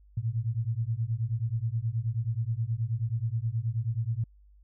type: beating tone pair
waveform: sine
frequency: 109.5 / 118.9 Hz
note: A2 / A#2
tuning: -8 / +35 cents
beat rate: 9.4 Hz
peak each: -30 dBFS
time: 0.17-4.24 s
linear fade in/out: 5 ms
effects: added 50 Hz sine -54 dBFS peak until 4.63 s